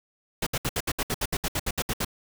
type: noise bursts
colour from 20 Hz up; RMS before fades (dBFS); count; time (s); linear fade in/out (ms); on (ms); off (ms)
pink; -27; 15; 0.42-2.048; 5; 46; 67
effects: none